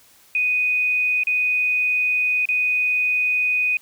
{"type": "tone with dropouts", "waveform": "sine", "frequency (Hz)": 2489, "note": "D#7", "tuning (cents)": 0, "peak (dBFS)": -17, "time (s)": [0.35, 3.77], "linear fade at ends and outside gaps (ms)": 2, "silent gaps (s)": [[1.235, 1.27], [2.455, 2.488]], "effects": ["white hiss -53 dBFS RMS until 3.81 s"]}